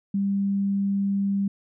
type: tone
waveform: sine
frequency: 198.2 Hz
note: G3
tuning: 19 cents sharp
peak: -21 dBFS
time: 0.14-1.48 s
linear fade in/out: 5 ms
effects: none